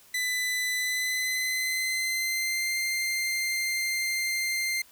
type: tone with pitch glide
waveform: sawtooth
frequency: 2000 to 2096 Hz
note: B6 to C7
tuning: +21 to +2 cents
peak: -23 dBFS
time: 0.14-4.82 s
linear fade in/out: 5 ms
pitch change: +81 cents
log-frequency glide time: 0.77-2.76 s
effects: white hiss -56 dBFS RMS until 4.91 s